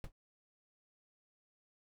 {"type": "noise with exponential decay", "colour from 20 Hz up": "brown", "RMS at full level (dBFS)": -35, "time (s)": [0.04, 0.12], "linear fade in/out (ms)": 1, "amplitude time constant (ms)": 17, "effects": []}